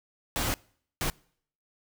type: noise bursts at uneven times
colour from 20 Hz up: pink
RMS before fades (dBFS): -29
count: 2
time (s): 0.36-0.54 / 1.01-1.1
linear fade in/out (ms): 0
effects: noise-tail reverb RT60 0.6 s tail -25 dB re dry